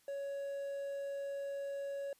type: tone with quantisation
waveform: triangle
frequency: 558 Hz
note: C#5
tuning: 11 cents sharp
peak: -36 dBFS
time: 0.08-2.13 s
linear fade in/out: 2 ms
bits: 11
effects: white hiss -70 dBFS RMS until 2.19 s + resampled to 32000 Hz